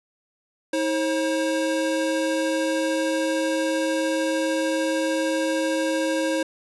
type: tone pair together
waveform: square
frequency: 319.5 / 536.9 Hz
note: D#4 / C5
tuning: +46 / +45 cents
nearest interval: major sixth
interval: 899 cents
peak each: -25 dBFS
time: 0.73-6.43 s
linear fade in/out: 5 ms
effects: resampled to 24000 Hz + 10-bit